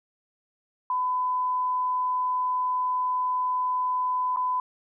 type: tone with dropouts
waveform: sine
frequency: 1005 Hz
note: B5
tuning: 30 cents sharp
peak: -23 dBFS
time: 0.9-4.6 s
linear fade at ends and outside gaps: 2 ms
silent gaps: 4.362-4.37 s
effects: none